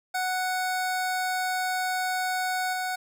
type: tone with level steps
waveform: 25% pulse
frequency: 740 Hz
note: F#5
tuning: in tune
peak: -22 / -24 dBFS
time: 0.14-2.96 s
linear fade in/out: 10 ms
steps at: 2.73 s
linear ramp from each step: 2 ms
effects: none